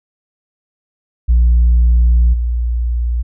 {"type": "tone with level steps", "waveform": "sine", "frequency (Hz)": 59.3, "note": "A#1", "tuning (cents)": 30, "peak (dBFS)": [-5, -13], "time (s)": [1.28, 3.23], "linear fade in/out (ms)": 20, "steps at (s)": 2.33, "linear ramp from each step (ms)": 10, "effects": ["tanh soft clip ceiling -5 dBFS"]}